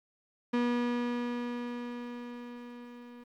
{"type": "tone with level ramp", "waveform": "35% pulse", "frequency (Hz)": 241.7, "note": "B3", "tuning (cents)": -37, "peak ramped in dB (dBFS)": [-24, -46], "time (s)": [0.53, 3.24], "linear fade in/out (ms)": 10, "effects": ["low-pass 3000 Hz 12 dB/octave", "11-bit"]}